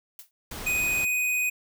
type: noise with exponential decay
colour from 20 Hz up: blue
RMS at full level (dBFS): -39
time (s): 0.19-0.31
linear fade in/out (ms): 1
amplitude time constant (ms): 26
type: noise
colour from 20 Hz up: pink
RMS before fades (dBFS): -37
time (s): 0.51-1.05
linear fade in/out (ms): 5
type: tone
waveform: square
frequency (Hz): 2494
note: D#7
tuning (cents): +3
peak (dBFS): -24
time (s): 0.66-1.5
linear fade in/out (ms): 10
effects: none